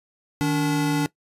square tone pair together, 154.17 / 288.1 Hz, D#3 / D4, -16 / -33 cents, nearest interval major seventh, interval 1083 cents, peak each -25 / -22 dBFS, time 0.41-1.06 s, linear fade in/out 0 ms, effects noise-tail reverb RT60 0.1 s tail -19 dB re dry + resampled to 32000 Hz

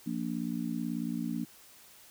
harmonic tone, 58.27 Hz, A#1, in tune, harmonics 3 / 4 / 5, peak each -37 / -34 / -37 dBFS, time 0.06-1.45 s, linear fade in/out 10 ms, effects white hiss -56 dBFS RMS until 2.1 s

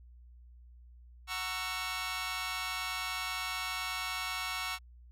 15% pulse chord, F# dominant seventh, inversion none, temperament just, 740 / 925 / 1110 / 1332 Hz, F#5 / A#5 / C#6 / E6, 0 / -14 / +2 / +18 cents, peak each -36 / -37 / -33 / -33 dBFS, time 1.27-4.79 s, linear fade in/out 50 ms, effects added 60 Hz sine -52 dBFS peak until 5.11 s + low-pass 12000 Hz 12 dB/octave

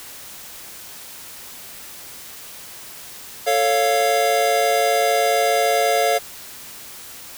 square chord, A augmented, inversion none, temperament equal with one note detuned, 443.6 / 554.4 / 698.5 Hz, A4 / C#5 / E#5, +14 / 0 / 0 cents, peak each -23 / -22 / -19 dBFS, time 3.46-6.19 s, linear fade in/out 20 ms, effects white hiss -38 dBFS RMS until 7.37 s

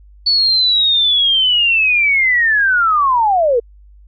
sine linear sweep, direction down, 4473 to 447.2 Hz, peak -10 dBFS, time 0.26-3.6 s, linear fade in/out 10 ms, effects added 50 Hz sine -40 dBFS peak until 4.07 s

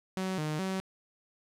sawtooth tone with pitch steps, 188.1 / 153.2 / 189.8 Hz, F#3 / D#3 / F#3, +29 / -27 / +44 cents, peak -27 dBFS, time 0.17-0.8 s, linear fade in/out 0 ms, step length 210 ms, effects low-pass 10000 Hz 12 dB/octave + 11-bit

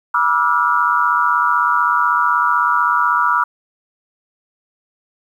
sine tone cluster, 970 / 1171 / 1324 / 1420 Hz, B5 / D6 / E6 / F6, -31 / -5 / +7 / +28 cents, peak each -18 dBFS, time 0.14-3.44 s, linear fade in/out 5 ms, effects 8-bit

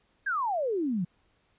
sine exponential sweep, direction down, 1669 to 164.81 Hz, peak -26 dBFS, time 0.26-1.05 s, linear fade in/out 10 ms, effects pink hiss -69 dBFS RMS until 1.58 s + resampled to 8000 Hz

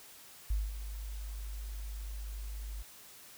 sine tone with ADSR envelope, 51.5 Hz, G#1, 14 cents flat, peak -27 dBFS, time 0.5-2.83 s, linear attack 6 ms, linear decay 210 ms, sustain -11 dB, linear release 16 ms, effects white hiss -54 dBFS RMS until 3.37 s

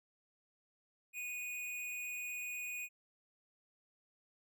square tone with amplitude modulation, 2477 Hz, D#7, 8 cents flat, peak -39 dBFS, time 1.13-2.89 s, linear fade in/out 50 ms, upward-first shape sine, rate 282 Hz, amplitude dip 40%, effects none

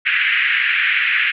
pink band-pass noise, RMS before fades -17 dBFS, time 0.05-1.32 s, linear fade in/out 20 ms, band 1600 to 2800 Hz, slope 48 dB/octave, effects none

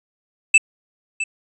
square tone with echo, 2637 Hz, E7, in tune, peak -8 dBFS, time 0.54-0.58 s, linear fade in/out 5 ms, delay 660 ms, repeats 1, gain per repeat -13 dB, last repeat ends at 1.24 s, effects resampled to 24000 Hz

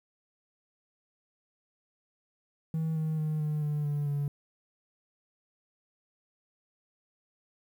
triangle tone with pitch steps, 160.2 / 157.27 / 154.39 / 151.56 / 148.78 / 146.06 / 143.38 Hz, E3 / D#3 / D#3 / D#3 / D3 / D3 / D3, -49 / +19 / -13 / -45 / +23 / -9 / -41 cents, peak -25 dBFS, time 2.74-4.28 s, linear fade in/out 2 ms, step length 220 ms, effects tanh soft clip ceiling -22 dBFS + 10-bit

